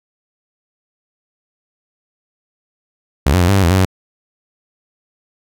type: tone with pitch steps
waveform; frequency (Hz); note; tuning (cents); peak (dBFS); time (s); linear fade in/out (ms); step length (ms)
sawtooth; 69.6 / 91.3 / 87.4 / 98.8 / 97.5 / 83.8 / 94.7 / 93.8; C#2 / F#2 / F2 / G2 / G2 / E2 / F#2 / F#2; +8 / -23 / +2 / +14 / -9 / +29 / +41 / +24; -6; 3.26-3.852; 5; 74
effects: none